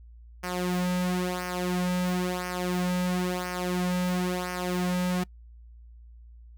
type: tone with flanger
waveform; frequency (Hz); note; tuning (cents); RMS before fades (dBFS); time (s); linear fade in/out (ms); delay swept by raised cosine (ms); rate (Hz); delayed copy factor
sawtooth; 180.3; F#3; -45; -28; 0.43-5.24; 10; 0.26 to 2.86; 0.98; -0.7
effects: noise-tail reverb RT60 0.1 s tail -25 dB re dry + added 58 Hz sine -46 dBFS peak until 6.57 s